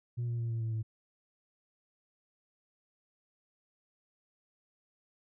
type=tone with pitch steps; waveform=sine; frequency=120.1 / 118.17 / 116.28 / 114.41 / 112.58 / 110.77 Hz; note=B2 / A#2 / A#2 / A#2 / A2 / A2; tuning=-48 / +24 / -4 / -32 / +40 / +12 cents; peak=-29 dBFS; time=0.17-0.83 s; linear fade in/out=20 ms; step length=110 ms; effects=tanh soft clip ceiling -30 dBFS